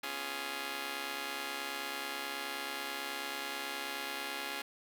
5% pulse chord, C# dominant seventh, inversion third, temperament just, 249.5 / 277.2 / 346.5 / 415.8 Hz, B3 / C#4 / E#4 / G#4, +18 / 0 / -14 / +2 cents, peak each -38 / -32 / -33 / -32 dBFS, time 0.03-4.62 s, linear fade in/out 5 ms, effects none

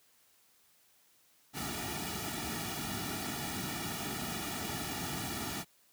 pink noise with comb filter, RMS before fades -38 dBFS, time 1.53-5.65 s, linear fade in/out 50 ms, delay 1.9 ms, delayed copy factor -0.95, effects white hiss -67 dBFS RMS until 5.92 s + high-pass 60 Hz 12 dB/octave

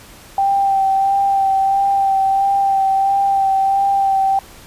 sine tone with vibrato, 783 Hz, G5, 2 cents flat, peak -12 dBFS, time 0.38-4.39 s, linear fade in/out 2 ms, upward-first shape sine, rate 1.5 Hz, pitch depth 19 cents each way, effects pink hiss -41 dBFS RMS until 4.66 s + resampled to 32000 Hz

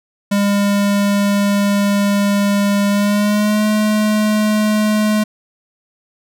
square tone with pitch glide, 201.9 to 212.9 Hz, G#3 to G#3, -49 to +43 cents, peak -13 dBFS, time 0.31-5.24 s, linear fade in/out 10 ms, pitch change +92 cents, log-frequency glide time 2.89-3.66 s, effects none

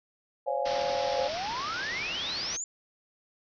sine chord, Db major seventh, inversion third, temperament equal with one note detuned, 523.3 / 565.4 / 698.5 / 830.6 Hz, C5 / Db5 / F5 / Ab5, 0 / +34 / 0 / 0 cents, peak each -32 / -31 / -34 / -33 dBFS, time 0.46-1.29 s, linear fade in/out 20 ms
white low-pass noise, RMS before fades -38 dBFS, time 0.65-2.57 s, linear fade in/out 10 ms, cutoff 5700 Hz, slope 96 dB/octave
sine exponential sweep, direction up, 493.9 to 7250 Hz, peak -32 dBFS, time 1.18-2.64 s, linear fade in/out 2 ms
effects none

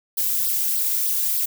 violet noise with flanger, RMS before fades -22 dBFS, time 0.17-1.46 s, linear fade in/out 10 ms, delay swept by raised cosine 0.21 to 2.51 ms, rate 3.3 Hz, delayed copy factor +1, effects none

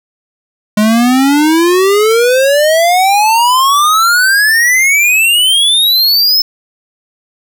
square exponential sweep, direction up, 207.7 to 5274 Hz, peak -7 dBFS, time 0.77-6.42 s, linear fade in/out 5 ms, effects none

